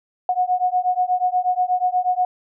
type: beating tone pair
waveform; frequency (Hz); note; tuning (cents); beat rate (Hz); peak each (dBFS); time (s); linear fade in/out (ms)
sine; 725 / 733.3; F#5 / F#5; -35 / -16; 8.3; -20; 0.29-2.25; 2
effects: none